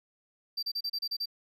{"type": "tone bursts", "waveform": "triangle", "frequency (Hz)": 4685, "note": "D8", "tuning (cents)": -5, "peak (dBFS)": -29, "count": 8, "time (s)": [0.57, 1.258], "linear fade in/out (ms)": 10, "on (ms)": 58, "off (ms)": 32, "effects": []}